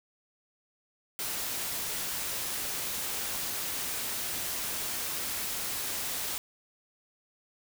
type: noise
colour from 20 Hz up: white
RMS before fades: -34 dBFS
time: 1.19-6.38 s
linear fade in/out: 0 ms
effects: none